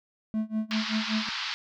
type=tone with tremolo; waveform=triangle; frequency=217.9 Hz; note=A3; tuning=17 cents flat; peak=-22 dBFS; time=0.34-1.29 s; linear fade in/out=0 ms; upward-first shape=sine; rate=5.2 Hz; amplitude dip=95%
type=band-pass noise; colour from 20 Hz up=white; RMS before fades=-33 dBFS; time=0.71-1.54 s; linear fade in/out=0 ms; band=890 to 5000 Hz; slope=48 dB/octave
effects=none